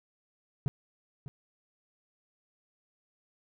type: tone with echo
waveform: triangle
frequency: 138.59 Hz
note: C#3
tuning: in tune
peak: -23 dBFS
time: 0.66-0.68 s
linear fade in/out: 0 ms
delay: 600 ms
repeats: 1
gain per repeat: -13 dB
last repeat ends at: 1.28 s
effects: none